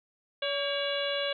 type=harmonic tone with a mistuned harmonic; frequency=567 Hz; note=C#5; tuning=39 cents sharp; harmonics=1 / 2 / 3 / 4 / 5 / 6 / 7; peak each=-31 / -41 / -37 / -40 / -36 / -36 / -40 dBFS; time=0.42-1.33 s; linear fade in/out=5 ms; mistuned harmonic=3; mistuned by=-86 cents; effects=none